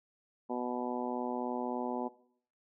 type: harmonic tone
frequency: 123.47 Hz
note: B2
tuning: in tune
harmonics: 2 / 3 / 4 / 5 / 6 / 7 / 8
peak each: -37 / -39 / -41 / -42 / -42 / -41 / -45 dBFS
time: 0.49-2.09 s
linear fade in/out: 20 ms
effects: noise-tail reverb RT60 0.6 s tail -19 dB re dry